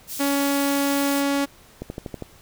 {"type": "high-pass noise", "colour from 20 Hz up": "white", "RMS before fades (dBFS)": -32, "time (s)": [0.07, 1.24], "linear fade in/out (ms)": 50, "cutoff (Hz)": 3900, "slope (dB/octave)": 12}
{"type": "tone", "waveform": "sawtooth", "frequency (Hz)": 280.5, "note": "C#4", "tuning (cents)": 21, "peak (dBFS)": -16, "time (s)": [0.19, 1.46], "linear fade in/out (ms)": 20}
{"type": "click train", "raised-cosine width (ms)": 2, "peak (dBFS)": -17, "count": 6, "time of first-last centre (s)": [1.82, 2.223], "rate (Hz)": 12.4}
{"effects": ["pink hiss -51 dBFS RMS until 2.41 s"]}